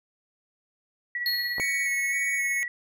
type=tone with tremolo; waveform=sine; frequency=1937 Hz; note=B6; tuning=34 cents flat; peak=-26 dBFS; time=1.15-2.68 s; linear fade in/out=2 ms; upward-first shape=sine; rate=17 Hz; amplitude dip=45%
type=tone with exponential decay; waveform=square; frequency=4314 Hz; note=C#8; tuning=48 cents flat; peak=-24 dBFS; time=1.26-2.28 s; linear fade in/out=1 ms; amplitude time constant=220 ms
type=clicks; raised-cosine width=1 ms; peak=-24 / -18 dBFS; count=2; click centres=1.583 / 1.598 s
type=tone with vibrato; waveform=square; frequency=2217 Hz; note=C#7; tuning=in tune; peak=-27 dBFS; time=1.6-2.63 s; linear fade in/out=0 ms; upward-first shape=square; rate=1.9 Hz; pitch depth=13 cents each way
effects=none